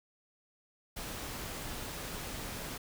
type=noise; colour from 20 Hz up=pink; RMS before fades=-41 dBFS; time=0.96-2.78 s; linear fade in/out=10 ms; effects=none